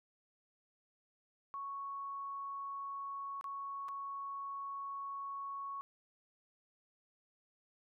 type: tone with dropouts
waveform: sine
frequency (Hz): 1108.7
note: C#6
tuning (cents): 0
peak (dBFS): -40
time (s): 1.54-5.81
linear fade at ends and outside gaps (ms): 0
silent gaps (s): 3.411-3.442 / 3.884-3.888
effects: none